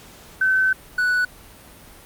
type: tone pair in turn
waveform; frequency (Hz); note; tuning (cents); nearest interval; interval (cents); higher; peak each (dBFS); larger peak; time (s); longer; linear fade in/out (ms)
sine / triangle; 1529 / 1481.2; G6 / F#6; -44 / +1; minor second; 55; first; -15; neither; 0.41-0.73 / 0.98-1.25; first; 5
effects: pink hiss -45 dBFS RMS until 2.05 s + Opus 48 kbps